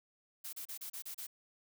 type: noise bursts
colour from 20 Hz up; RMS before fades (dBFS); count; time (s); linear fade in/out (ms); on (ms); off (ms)
blue; -44; 7; 0.44-1.269; 10; 91; 32
effects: none